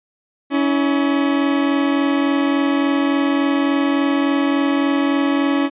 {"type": "tone pair together", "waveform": "40% pulse", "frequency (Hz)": [280.6, 324.1], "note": ["C#4", "E4"], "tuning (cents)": [21, -29], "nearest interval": "major second", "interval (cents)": 250, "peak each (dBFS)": [-15, -21], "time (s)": [0.5, 5.7], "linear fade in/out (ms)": 50, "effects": ["resampled to 8000 Hz"]}